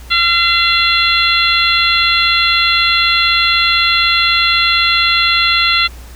harmonic tone, 684 Hz, F5, 36 cents flat, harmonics 2 / 3 / 4 / 5 / 6, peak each -16 / -16 / -16 / -16 / -16 dBFS, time 0.1-5.88 s, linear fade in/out 20 ms, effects added 60 Hz sine -31 dBFS peak until 6.15 s + pink hiss -40 dBFS RMS until 6.15 s

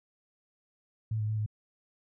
sine tone with pitch steps, 110 / 106.7 / 108.7 / 106.5 Hz, A2 / G#2 / A2 / G#2, 0 / +47 / -21 / +44 cents, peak -28 dBFS, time 1.11-1.462 s, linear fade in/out 5 ms, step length 88 ms, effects none

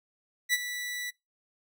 sawtooth tone with ADSR envelope, 1965 Hz, B6, 9 cents flat, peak -18 dBFS, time 0.49-1.11 s, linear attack 44 ms, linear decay 34 ms, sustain -12 dB, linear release 18 ms, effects noise-tail reverb RT60 0.2 s tail -22 dB re dry

